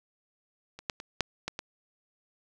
clicks, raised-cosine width 0.2 ms, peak -26 / -12 / -23 / -8 / -15 / -18 dBFS, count 6, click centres 0.79 / 0.898 / 1.001 / 1.207 / 1.48 / 1.591 s, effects none

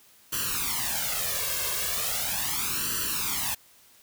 white noise with flanger, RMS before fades -29 dBFS, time 0.32-3.55 s, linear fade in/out 10 ms, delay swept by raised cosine 0.67 to 1.87 ms, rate 0.38 Hz, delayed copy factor +0.9, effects white hiss -57 dBFS RMS until 4.02 s

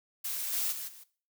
blue noise with level steps, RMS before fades -35 / -31 / -39 / -51 dBFS, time 0.24-1.04 s, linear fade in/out 10 ms, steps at 0.52 / 0.71 / 0.87 s, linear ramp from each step 20 ms, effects noise-tail reverb RT60 0.4 s tail -17 dB re dry

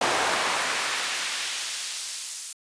brown noise with high-pass filter sweep, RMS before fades -28 dBFS, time 0.01-2.53 s, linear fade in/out 5 ms, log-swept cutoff 670 to 7600 Hz, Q 0.75, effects resampled to 22050 Hz

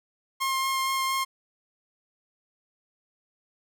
sawtooth tone with vibrato, 1066 Hz, C6, 32 cents sharp, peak -21 dBFS, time 0.4-1.25 s, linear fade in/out 20 ms, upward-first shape sine, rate 4.3 Hz, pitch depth 10 cents each way, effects none

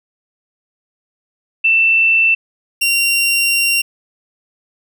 sine / sawtooth tone pair in turn, 2671 / 2760 Hz, E7 / F7, +22 / -21 cents, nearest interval minor second, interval 57 cents, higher second, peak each -9 dBFS, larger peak neither, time 1.64-2.35 / 2.81-3.82 s, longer second, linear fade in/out 10 ms, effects none

